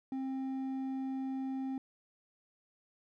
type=tone with hard clipping; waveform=sine; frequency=265.3 Hz; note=C4; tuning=24 cents sharp; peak=-36 dBFS; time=0.12-1.78 s; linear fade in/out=2 ms; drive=5 dB; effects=none